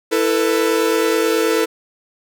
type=chord; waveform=45% pulse; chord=E suspended fourth; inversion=none; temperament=equal with one note detuned; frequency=329.6 / 444.6 / 493.9 Hz; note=E4 / A4 / B4; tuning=0 / +18 / 0 cents; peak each=-20 / -17 / -21 dBFS; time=0.11-1.66 s; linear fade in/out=20 ms; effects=none